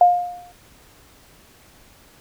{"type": "tone with exponential decay", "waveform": "sine", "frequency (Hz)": 709, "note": "F5", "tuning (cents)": 26, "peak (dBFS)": -6, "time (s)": [0.01, 0.52], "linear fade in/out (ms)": 2, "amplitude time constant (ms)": 110, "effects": ["pink hiss -51 dBFS RMS until 2.2 s"]}